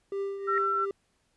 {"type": "tone with tremolo", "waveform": "triangle", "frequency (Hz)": 395.4, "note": "G4", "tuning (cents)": 15, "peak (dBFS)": -26, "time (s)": [0.12, 0.91], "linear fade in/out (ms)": 2, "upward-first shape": "triangle", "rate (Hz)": 2.8, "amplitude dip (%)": 60}
{"type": "tone with exponential growth", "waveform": "sine", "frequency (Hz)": 1864.7, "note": "A#6", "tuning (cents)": 0, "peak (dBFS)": -27, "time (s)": [0.38, 0.58], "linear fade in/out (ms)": 1, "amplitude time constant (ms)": 43}
{"type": "tone", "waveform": "sine", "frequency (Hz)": 1347, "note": "E6", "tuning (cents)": 37, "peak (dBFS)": -25, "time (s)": [0.47, 0.86], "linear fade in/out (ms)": 20}
{"effects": ["pink hiss -72 dBFS RMS until 1.36 s", "resampled to 24000 Hz"]}